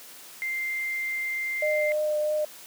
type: tone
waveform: sine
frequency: 2093 Hz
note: C7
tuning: in tune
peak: -27 dBFS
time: 0.42-1.92 s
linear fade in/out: 0 ms
type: tone with vibrato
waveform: sine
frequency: 606 Hz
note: D#5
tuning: 46 cents flat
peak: -23 dBFS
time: 1.62-2.45 s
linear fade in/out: 5 ms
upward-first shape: triangle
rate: 3.1 Hz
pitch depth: 12 cents each way
effects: white hiss -46 dBFS RMS until 2.66 s + high-pass 200 Hz 12 dB/octave